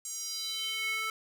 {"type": "tone with high-pass filter sweep", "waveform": "square", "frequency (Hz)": 440, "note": "A4", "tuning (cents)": 0, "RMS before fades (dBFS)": -35, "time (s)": [0.05, 1.1], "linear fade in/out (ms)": 2, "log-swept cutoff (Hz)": [7400, 1600], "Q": 3.8, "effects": []}